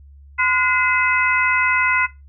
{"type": "harmonic tone with a mistuned harmonic", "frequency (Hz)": 512, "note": "C5", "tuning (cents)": -38, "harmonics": [2, 3, 4, 5], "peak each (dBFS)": [-22, -20, -17, -24], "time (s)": [0.38, 2.07], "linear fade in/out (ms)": 20, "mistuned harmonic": 3, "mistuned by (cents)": -100, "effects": ["noise-tail reverb RT60 0.2 s tail -17 dB re dry", "added 70 Hz sine -41 dBFS peak until 2.28 s"]}